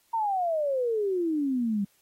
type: exponential sweep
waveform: sine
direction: down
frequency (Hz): 933 to 194.6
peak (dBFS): -24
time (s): 0.13-1.85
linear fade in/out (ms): 10
effects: white hiss -66 dBFS RMS until 2.01 s + AAC 48 kbps